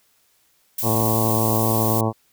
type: noise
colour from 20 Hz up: violet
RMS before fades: -25 dBFS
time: 0.78-2.01 s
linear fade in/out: 5 ms
type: harmonic tone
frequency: 111 Hz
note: A2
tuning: 16 cents sharp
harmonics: 1 / 2 / 3 / 4 / 5 / 6 / 7 / 8 / 9 / 10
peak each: -22 / -25 / -27 / -28 / -29 / -30 / -30 / -31 / -32 / -32 dBFS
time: 0.82-2.13 s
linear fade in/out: 50 ms
effects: white hiss -62 dBFS RMS until 2.32 s